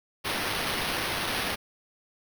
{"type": "noise with sample-and-hold", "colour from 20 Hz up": "violet", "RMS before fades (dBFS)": -30, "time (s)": [0.24, 1.56], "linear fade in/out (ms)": 20, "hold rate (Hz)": 7350, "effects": []}